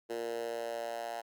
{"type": "tone with high-pass filter sweep", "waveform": "10% pulse", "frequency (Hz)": 116.54, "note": "A#2", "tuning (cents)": 0, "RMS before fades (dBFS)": -38, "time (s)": [0.09, 1.22], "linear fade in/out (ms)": 20, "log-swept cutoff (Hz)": [400, 740], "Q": 3.4, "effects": ["Opus 48 kbps"]}